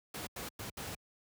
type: noise bursts at uneven times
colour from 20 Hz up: pink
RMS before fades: -42 dBFS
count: 4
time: 0.14-0.27 / 0.36-0.49 / 0.59-0.7 / 0.77-0.95 s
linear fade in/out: 5 ms
effects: high-pass 60 Hz 12 dB/octave